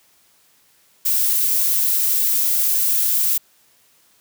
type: noise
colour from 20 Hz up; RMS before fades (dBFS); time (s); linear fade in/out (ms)
violet; -18; 1.05-3.38; 10
effects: white hiss -57 dBFS RMS until 4.2 s + high-pass 60 Hz 12 dB/octave